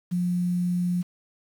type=tone with quantisation; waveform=sine; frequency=177.6 Hz; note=F3; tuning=29 cents sharp; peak=-22 dBFS; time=0.11-1.03 s; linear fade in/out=20 ms; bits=8; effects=none